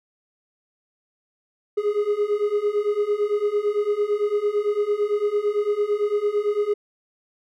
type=beating tone pair; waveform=triangle; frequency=409.6 / 418.5 Hz; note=G#4 / G#4; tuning=-24 / +13 cents; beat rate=8.9 Hz; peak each=-22 / -20 dBFS; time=1.77-6.74 s; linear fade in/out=10 ms; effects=none